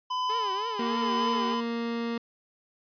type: tone with tremolo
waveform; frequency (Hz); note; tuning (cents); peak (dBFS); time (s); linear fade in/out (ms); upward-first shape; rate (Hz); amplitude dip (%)
square; 1008; B5; +35; -26; 0.1-1.61; 10; triangle; 1.1; 55
type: tone with vibrato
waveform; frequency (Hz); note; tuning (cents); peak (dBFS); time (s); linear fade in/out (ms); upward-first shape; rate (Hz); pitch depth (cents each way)
sawtooth; 418.6; G#4; +14; -31; 0.29-1.55; 10; triangle; 3.2; 210
type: tone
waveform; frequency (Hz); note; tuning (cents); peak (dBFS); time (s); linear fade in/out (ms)
30% pulse; 233.1; A#3; 0; -26; 0.79-2.18; 5
effects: resampled to 11025 Hz